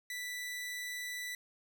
sawtooth tone, 1975.5 Hz, B6, in tune, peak -35 dBFS, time 0.1-1.35 s, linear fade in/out 2 ms, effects none

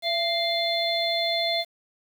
harmonic tone with a mistuned harmonic, 698.5 Hz, F5, in tune, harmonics 1 / 3 / 5 / 6, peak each -26 / -31 / -28 / -29 dBFS, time 0.02-1.65 s, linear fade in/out 50 ms, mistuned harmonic 1, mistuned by -59 cents, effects 8-bit

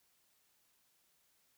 silence, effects white hiss -74 dBFS RMS until 1.57 s

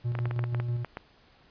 triangle tone with tremolo, 120 Hz, B2, 49 cents flat, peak -24 dBFS, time 0.04-0.85 s, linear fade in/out 20 ms, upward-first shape square, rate 6.2 Hz, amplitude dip 35%
clicks, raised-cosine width 0.5 ms, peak -20 dBFS, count 10, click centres 0.152 / 0.189 / 0.256 / 0.311 / 0.392 / 0.44 / 0.547 / 0.6 / 0.847 / 0.971 s
effects pink hiss -60 dBFS RMS until 1.5 s + resampled to 11025 Hz

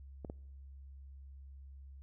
clicks, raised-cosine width 2 ms, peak -29 dBFS, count 2, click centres 0.248 / 0.299 s, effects noise-tail reverb RT60 1.0 s tail -26 dB re dry + added 68 Hz sine -49 dBFS peak until 2.02 s

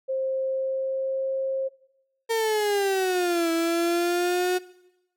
sine tone with pitch glide, 529 to 533.6 Hz, C5 to C5, +19 to +34 cents, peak -24 dBFS, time 0.08-1.69 s, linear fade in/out 20 ms, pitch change +15 cents, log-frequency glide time 0.44-1.31 s
35% pulse exponential two-way sweep, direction down then up, 459.3 to 329.6 to 365.8 Hz, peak -20 dBFS, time 2.29-4.59 s, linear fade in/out 20 ms, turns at 3.51 s
effects noise-tail reverb RT60 0.9 s tail -20 dB re dry

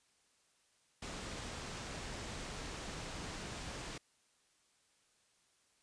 pink low-pass noise, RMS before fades -45 dBFS, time 1.02-3.98 s, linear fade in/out 5 ms, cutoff 8500 Hz, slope 24 dB/octave, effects white hiss -73 dBFS RMS until 5.82 s + resampled to 22050 Hz

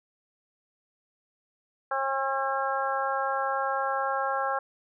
harmonic tone, 270.2 Hz, C#4, 44 cents flat, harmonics 2 / 3 / 4 / 5 / 6, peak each -32 / -30 / -32 / -32 / -35 dBFS, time 1.91-4.59 s, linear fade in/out 5 ms, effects none

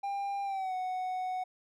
triangle tone with pitch glide, 798 to 740.3 Hz, G5 to F#5, +31 to +1 cents, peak -30 dBFS, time 0.03-1.44 s, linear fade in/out 10 ms, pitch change -130 cents, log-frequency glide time 0.44-0.74 s, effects none

